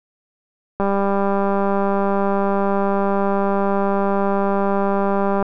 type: click train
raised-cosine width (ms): 1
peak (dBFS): -7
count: 917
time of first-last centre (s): 0.8-5.426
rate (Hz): 198
effects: none